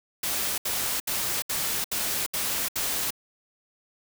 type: noise bursts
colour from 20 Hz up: white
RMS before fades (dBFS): -28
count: 7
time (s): 0.23-3.106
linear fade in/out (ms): 5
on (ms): 350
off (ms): 71
effects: none